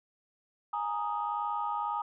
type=chord; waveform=sine; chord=Ab suspended second; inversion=none; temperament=equal; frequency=830.6 / 932.3 / 1244.5 Hz; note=Ab5 / Bb5 / Eb6; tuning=0 / 0 / 0 cents; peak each=-34 dBFS; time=0.73-2.02 s; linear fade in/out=5 ms; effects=tanh soft clip ceiling -21 dBFS